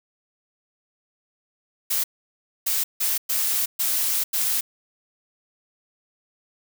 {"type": "noise bursts at uneven times", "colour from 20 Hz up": "blue", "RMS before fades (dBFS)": -23, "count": 6, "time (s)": [[1.9, 2.04], [2.66, 2.84], [3, 3.18], [3.29, 3.66], [3.79, 4.24], [4.33, 4.61]], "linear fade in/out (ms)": 10, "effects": []}